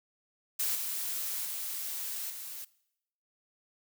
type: noise with level steps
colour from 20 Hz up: blue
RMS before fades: -31 / -35 / -37 / -42 dBFS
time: 0.59-2.65 s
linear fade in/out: 10 ms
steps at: 0.75 / 1.45 / 2.3 s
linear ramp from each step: 2 ms
effects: noise-tail reverb RT60 0.8 s tail -21 dB re dry